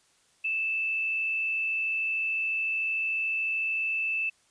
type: tone with frequency modulation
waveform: sine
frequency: 2637 Hz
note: E7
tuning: in tune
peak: -26 dBFS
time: 0.44-4.3 s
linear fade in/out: 10 ms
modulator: 73.6 Hz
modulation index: 0.46
effects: white hiss -65 dBFS RMS until 4.5 s + resampled to 22050 Hz